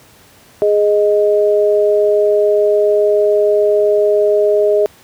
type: tone pair together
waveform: sine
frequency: 415.3 / 622.3 Hz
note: G#4 / D#5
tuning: 0 / 0 cents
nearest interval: perfect fifth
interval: 700 cents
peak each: -11 / -13 dBFS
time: 0.62-4.86 s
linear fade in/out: 0 ms
effects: pink hiss -45 dBFS RMS until 5.03 s + high-pass 80 Hz 12 dB/octave